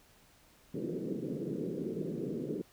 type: band-pass noise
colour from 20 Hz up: white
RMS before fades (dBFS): -37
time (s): 0.74-2.62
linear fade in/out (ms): 5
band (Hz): 140 to 450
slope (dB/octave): 48
effects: pink hiss -63 dBFS RMS until 2.72 s